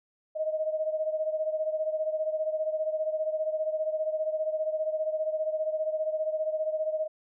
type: beating tone pair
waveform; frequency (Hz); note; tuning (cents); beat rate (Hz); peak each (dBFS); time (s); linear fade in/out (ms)
sine; 622.3 / 637.3; D#5 / D#5; 0 / +41; 15; -28 / -33; 0.35-7.08; 20
effects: none